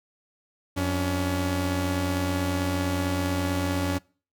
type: tone pair together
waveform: sawtooth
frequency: 89 / 282.6 Hz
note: F2 / C#4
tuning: +33 / +34 cents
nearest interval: octave + minor sixth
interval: 2001 cents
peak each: -23 dBFS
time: 0.76-3.99 s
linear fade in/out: 20 ms
effects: noise-tail reverb RT60 0.4 s tail -25 dB re dry